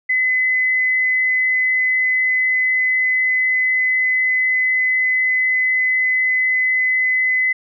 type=tone; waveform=sine; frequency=2024 Hz; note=B6; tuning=42 cents sharp; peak=-14 dBFS; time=0.09-7.53 s; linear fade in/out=10 ms; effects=none